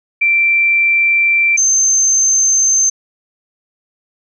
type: tone pair in turn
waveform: sine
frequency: 2349 / 6271 Hz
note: D7 / G8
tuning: 0 / 0 cents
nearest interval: octave + perfect fourth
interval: 1700 cents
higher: second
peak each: -9 dBFS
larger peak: neither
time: 0.21-1.57 / 1.57-2.9 s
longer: first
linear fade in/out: 10 ms
effects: none